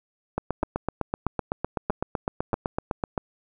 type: two click trains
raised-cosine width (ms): 1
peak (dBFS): -11 / -11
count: 5 / 22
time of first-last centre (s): 0.63-3.178 / 0.38-3.038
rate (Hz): 1.57 / 7.9
effects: none